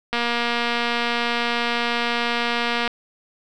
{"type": "click train", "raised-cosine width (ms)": 0.3, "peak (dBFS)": -7, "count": 652, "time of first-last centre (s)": [0.13, 2.877], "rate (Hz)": 237, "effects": []}